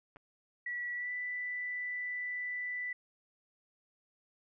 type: clicks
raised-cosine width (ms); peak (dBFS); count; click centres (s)
0.5; -37; 2; 0.161 / 0.168
type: tone with pitch glide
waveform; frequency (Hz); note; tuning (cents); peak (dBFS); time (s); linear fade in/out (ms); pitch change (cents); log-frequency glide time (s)
sine; 1942 to 1981.7; B6 to B6; -30 to +5; -35; 0.66-2.93; 5; +35; 0.94-1.12
effects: none